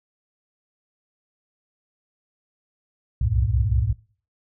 sine tone cluster, 63.3 / 68.7 / 96.2 / 113.7 Hz, B1 / C#2 / G2 / A#2, +43 / -15 / -32 / -43 cents, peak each -24 dBFS, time 3.21-3.93 s, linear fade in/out 5 ms, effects noise-tail reverb RT60 0.4 s tail -20 dB re dry

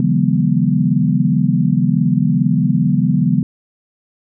sine tone cluster, 138.1 / 158.8 / 176.2 / 201 / 242.7 Hz, C#3 / D#3 / F3 / G3 / B3, -6 / +36 / +16 / +44 / -30 cents, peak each -18 dBFS, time 0-3.43 s, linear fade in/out 2 ms, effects none

